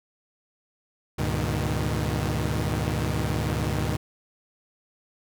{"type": "tone cluster", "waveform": "sawtooth", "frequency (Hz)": [70.9, 101.5, 120.3, 155.6], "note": ["C#2", "G#2", "B2", "D#3"], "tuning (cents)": [40, -39, -45, 0], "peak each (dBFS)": -26, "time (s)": [1.18, 3.97], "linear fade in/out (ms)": 10, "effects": []}